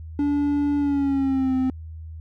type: tone with pitch glide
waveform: triangle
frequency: 288.2 to 259.7 Hz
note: D4 to C4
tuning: -33 to -13 cents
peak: -17 dBFS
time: 0.19-1.7 s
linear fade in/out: 2 ms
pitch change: -180 cents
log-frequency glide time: 0.78-1.55 s
effects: added 80 Hz sine -34 dBFS peak until 2.2 s